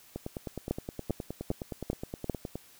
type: two click trains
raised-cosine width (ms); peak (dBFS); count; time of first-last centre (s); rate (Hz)
2; -22 / -15; 24 / 5; 0.16-2.556 / 0.71-2.297; 9.6 / 2.52
effects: white hiss -57 dBFS RMS until 2.79 s